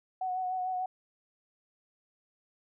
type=tone with vibrato; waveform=sine; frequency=740 Hz; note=F#5; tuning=in tune; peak=-30 dBFS; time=0.21-0.86 s; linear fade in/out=5 ms; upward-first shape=sine; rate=6.7 Hz; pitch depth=24 cents each way; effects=none